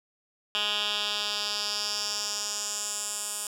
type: tone with band-pass filter sweep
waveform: 10% pulse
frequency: 207.7 Hz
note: G#3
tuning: in tune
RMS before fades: -31 dBFS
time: 0.55-3.47 s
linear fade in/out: 0 ms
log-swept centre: 3200 to 8900 Hz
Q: 2.8
effects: 9-bit